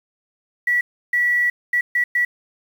sine tone bursts at uneven times, 1944 Hz, B6, 28 cents flat, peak -15 dBFS, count 5, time 0.67-0.81 / 1.13-1.5 / 1.73-1.81 / 1.95-2.04 / 2.15-2.25 s, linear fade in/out 5 ms, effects 7-bit

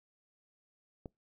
click, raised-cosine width 2 ms, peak -29 dBFS, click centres 1.058 s, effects noise-tail reverb RT60 0.2 s tail -26 dB re dry

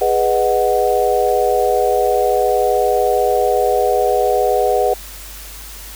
sine chord, G# minor seventh, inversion none, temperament equal with one note detuned, 413.4 / 493.9 / 622.3 / 740 Hz, G#4 / B4 / D#5 / F#5, -8 / 0 / 0 / 0 cents, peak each -18 / -17 / -20 / -17 dBFS, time 0.01-4.94 s, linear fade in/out 5 ms, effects added 50 Hz sine -35 dBFS peak until 5.95 s + white hiss -35 dBFS RMS until 5.95 s

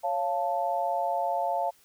sine chord, Db augmented, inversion none, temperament equal with one note detuned, 554.4 / 695.2 / 880 Hz, Db5 / F5 / A5, 0 / -8 / 0 cents, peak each -32 / -28 / -30 dBFS, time 0.03-1.71 s, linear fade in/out 20 ms, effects white hiss -61 dBFS RMS until 1.84 s

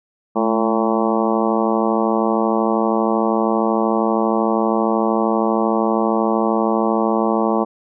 harmonic tone with a mistuned harmonic, 112.8 Hz, A2, 44 cents sharp, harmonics 2 / 3 / 4 / 5 / 6 / 7 / 8 / 9 / 10, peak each -20 / -22 / -23 / -24 / -25 / -25 / -26 / -27 / -27 dBFS, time 0.35-7.65 s, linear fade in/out 20 ms, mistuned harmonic 2, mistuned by -57 cents, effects none

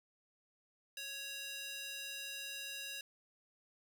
square tone with high-pass filter, 554.4 Hz, C#5, in tune, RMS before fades -45 dBFS, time 0.97-3.01 s, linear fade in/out 2 ms, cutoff 2700 Hz, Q 1.4, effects none

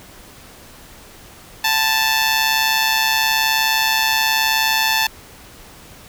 10% pulse tone with amplitude modulation, 880 Hz, A5, in tune, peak -4 dBFS, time 1.64-5.07 s, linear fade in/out 5 ms, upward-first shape sine, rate 139 Hz, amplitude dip 55%, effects pink hiss -42 dBFS RMS until 6.08 s

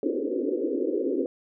pink band-pass noise, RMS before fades -27 dBFS, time 0.03-1.26 s, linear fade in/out 2 ms, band 260 to 520 Hz, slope 96 dB/octave, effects none

